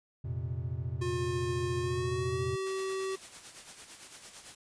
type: chord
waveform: triangle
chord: F suspended fourth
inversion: none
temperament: equal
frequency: 87.31 / 116.54 / 130.81 Hz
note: F2 / Bb2 / C3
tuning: 0 / 0 / 0 cents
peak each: -36 / -35 / -35 dBFS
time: 0.24-2.56 s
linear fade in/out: 10 ms
type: tone with pitch glide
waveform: square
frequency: 357.1 to 382.7 Hz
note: F4 to G4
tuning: +39 to -42 cents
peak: -33 dBFS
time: 1.01-3.16 s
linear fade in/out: 10 ms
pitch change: +119 cents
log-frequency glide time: 1.8-2.44 s
type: noise with tremolo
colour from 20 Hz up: white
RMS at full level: -46 dBFS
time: 2.66-4.55 s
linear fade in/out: 5 ms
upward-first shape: sine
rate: 8.9 Hz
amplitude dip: 55%
effects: resampled to 22050 Hz